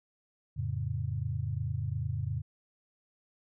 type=chord; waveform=sine; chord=F augmented; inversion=none; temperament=equal; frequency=87.31 / 110 / 138.59 Hz; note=F2 / A2 / C#3; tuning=0 / 0 / 0 cents; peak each=-36 / -34 / -35 dBFS; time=0.56-2.42 s; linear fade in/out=20 ms; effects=none